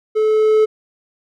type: tone with level ramp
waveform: triangle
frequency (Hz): 432.8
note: A4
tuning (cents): -29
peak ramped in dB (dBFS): -11 to -7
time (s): 0.15-0.66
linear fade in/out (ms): 20
effects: none